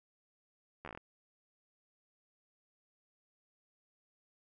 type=slowing click train; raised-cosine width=0.5 ms; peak=-30 dBFS; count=8; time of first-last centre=0.85-0.975 s; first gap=12 ms; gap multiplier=1.13; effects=none